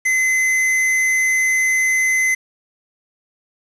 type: tone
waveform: square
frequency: 2045 Hz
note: C7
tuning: 40 cents flat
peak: -15 dBFS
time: 0.05-2.35 s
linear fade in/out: 10 ms
effects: resampled to 22050 Hz + 7-bit